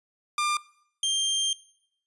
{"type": "tone pair in turn", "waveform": "sawtooth", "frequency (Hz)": [1196, 3177], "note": ["D6", "G7"], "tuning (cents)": [31, 23], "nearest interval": "octave + perfect fourth", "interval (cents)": 1692, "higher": "second", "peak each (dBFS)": -20, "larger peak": "neither", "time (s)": [[0.38, 0.57], [1.03, 1.53]], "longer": "second", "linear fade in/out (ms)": 2, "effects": ["noise-tail reverb RT60 0.7 s tail -21 dB re dry", "resampled to 24000 Hz"]}